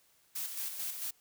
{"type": "noise with tremolo", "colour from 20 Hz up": "blue", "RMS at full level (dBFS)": -37, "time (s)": [0.35, 1.11], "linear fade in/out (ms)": 10, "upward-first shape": "square", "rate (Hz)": 4.5, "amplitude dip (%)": 45, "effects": ["white hiss -68 dBFS RMS until 1.2 s"]}